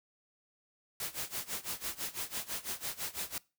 white noise with tremolo, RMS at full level -36 dBFS, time 1-3.38 s, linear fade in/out 2 ms, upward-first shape sine, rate 6 Hz, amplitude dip 90%, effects noise-tail reverb RT60 0.3 s tail -23 dB re dry

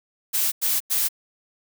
blue noise bursts, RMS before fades -22 dBFS, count 3, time 0.33-1.088 s, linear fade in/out 20 ms, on 190 ms, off 94 ms, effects none

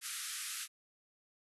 white band-pass noise, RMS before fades -42 dBFS, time 0.01-0.68 s, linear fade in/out 50 ms, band 1200 to 12000 Hz, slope 96 dB/octave, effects none

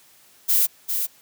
violet noise with echo, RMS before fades -18 dBFS, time 0.48-0.67 s, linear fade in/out 20 ms, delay 400 ms, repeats 1, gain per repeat -6 dB, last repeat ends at 1.07 s, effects white hiss -54 dBFS RMS until 1.21 s + high-pass 100 Hz 12 dB/octave

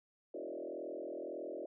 sine tone with frequency modulation, 466.2 Hz, A#4, in tune, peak -40 dBFS, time 0.34-1.66 s, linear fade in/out 5 ms, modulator 41.8 Hz, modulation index 3.7, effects none

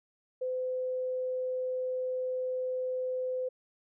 sine tone, 510 Hz, C5, 44 cents flat, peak -30 dBFS, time 0.41-3.49 s, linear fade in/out 10 ms, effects none

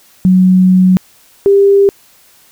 sine tone pair in turn, 185 / 397.8 Hz, F#3 / G4, 0 / +25 cents, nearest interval octave + minor second, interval 1325 cents, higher second, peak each -4 dBFS, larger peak neither, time 0.25-0.97 / 1.46-1.89 s, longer first, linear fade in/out 0 ms, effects white hiss -46 dBFS RMS until 2.51 s

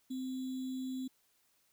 sine tone with sample-and-hold, 259.4 Hz, C4, 15 cents flat, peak -36 dBFS, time 0.1-1.08 s, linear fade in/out 10 ms, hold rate 3675 Hz, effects white hiss -73 dBFS RMS until 1.72 s

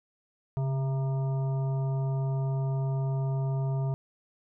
harmonic tone with a mistuned harmonic, 133.4 Hz, C3, 34 cents sharp, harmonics 1 / 3 / 5 / 7 / 9, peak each -26 / -41 / -41 / -45 / -53 dBFS, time 0.57-3.94 s, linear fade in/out 0 ms, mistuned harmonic 1, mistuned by +34 cents, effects none

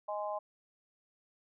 harmonic tone, 207.7 Hz, G#3, in tune, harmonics 3 / 4 / 5, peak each -37 / -39 / -41 dBFS, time 0.08-0.39 s, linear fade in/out 10 ms, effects none

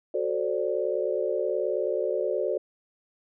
sine chord, D dominant seventh, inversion first, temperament equal with one note detuned, 370 / 440 / 528.4 / 587.3 Hz, F#4 / A4 / C5 / D5, 0 / 0 / +17 / 0 cents, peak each -30 dBFS, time 0.14-2.58 s, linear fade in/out 5 ms, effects none

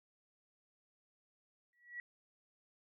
sine tone with exponential growth, 1931 Hz, B6, 39 cents flat, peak -39 dBFS, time 1.73-2 s, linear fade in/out 1 ms, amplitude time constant 58 ms, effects none

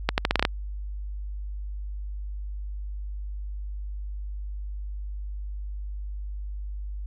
accelerating click train, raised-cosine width 0.3 ms, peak -4 dBFS, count 8, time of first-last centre 0.09-0.451 s, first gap 89 ms, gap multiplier 0.81, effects added 50 Hz sine -31 dBFS peak until 7.06 s

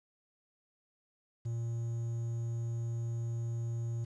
triangle tone with quantisation, 116.54 Hz, A#2, in tune, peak -31 dBFS, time 1.45-4.05 s, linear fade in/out 10 ms, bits 10, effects resampled to 22050 Hz

